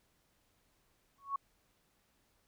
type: tone with exponential growth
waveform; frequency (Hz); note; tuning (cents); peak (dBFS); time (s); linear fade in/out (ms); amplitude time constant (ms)
sine; 1108.7; C#6; 0; -29; 1.18-1.36; 5; 38
effects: pink hiss -74 dBFS RMS until 2.47 s